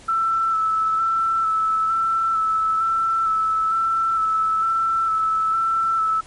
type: tone with vibrato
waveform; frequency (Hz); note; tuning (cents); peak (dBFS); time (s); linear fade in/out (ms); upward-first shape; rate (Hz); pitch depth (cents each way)
sine; 1322; E6; +5; -17; 0.08-6.21; 10; square; 1.1; 17
effects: pink hiss -46 dBFS RMS until 6.26 s + MP3 48 kbps